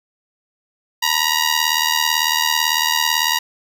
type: ring-modulated tone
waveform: 10% pulse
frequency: 950 Hz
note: A#5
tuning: 33 cents sharp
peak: -4 dBFS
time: 1.02-3.39 s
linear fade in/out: 10 ms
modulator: 39 Hz
effects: none